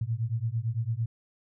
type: beating tone pair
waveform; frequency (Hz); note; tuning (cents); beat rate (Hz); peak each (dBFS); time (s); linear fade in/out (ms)
sine; 110 / 118.9; A2 / A#2; 0 / +35; 8.9; -30; 0.01-1.06; 5
effects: none